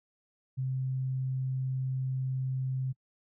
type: tone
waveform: sine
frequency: 130.81 Hz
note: C3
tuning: in tune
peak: -29 dBFS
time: 0.57-2.93 s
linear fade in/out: 20 ms
effects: noise-tail reverb RT60 0.1 s tail -25 dB re dry